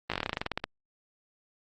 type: slowing click train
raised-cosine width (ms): 0.3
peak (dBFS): -13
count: 16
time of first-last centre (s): 0.1-0.64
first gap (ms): 17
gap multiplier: 1.1
effects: Opus 24 kbps